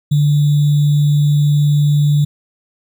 sine tone with sample-and-hold, 146.83 Hz, D3, in tune, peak -9 dBFS, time 0.11-2.25 s, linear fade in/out 10 ms, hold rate 3675 Hz, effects none

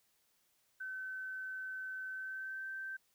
sine tone with pitch glide, 1527 to 1555.5 Hz, G6 to G6, -46 to -14 cents, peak -40 dBFS, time 0.8-2.97 s, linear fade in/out 10 ms, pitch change +32 cents, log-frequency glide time 2.08-2.68 s, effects white hiss -75 dBFS RMS until 3.14 s

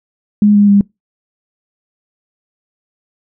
sine tone with pitch steps, 207.5 / 204.4 / 201.2 Hz, G#3 / G#3 / G3, -1 / -27 / +45 cents, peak -5 dBFS, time 0.42-0.81 s, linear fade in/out 2 ms, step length 130 ms, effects noise-tail reverb RT60 0.2 s tail -25 dB re dry

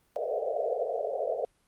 pink band-pass noise, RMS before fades -31 dBFS, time 0.16-1.45 s, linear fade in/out 0 ms, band 430 to 710 Hz, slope 96 dB/octave, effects pink hiss -69 dBFS RMS until 1.67 s + Opus 32 kbps

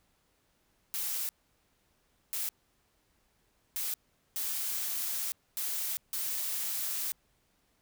blue noise bursts at uneven times, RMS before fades -34 dBFS, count 6, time 0.94-1.29 / 2.33-2.49 / 3.76-3.94 / 4.36-5.32 / 5.57-5.97 / 6.13-7.12 s, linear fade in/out 0 ms, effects pink hiss -72 dBFS RMS until 7.81 s

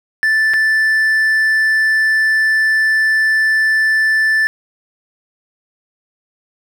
triangle tone with dropouts, 1760 Hz, A6, in tune, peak -9 dBFS, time 0.23-4.47 s, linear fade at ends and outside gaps 0 ms, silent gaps 0.536-0.54 s, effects none

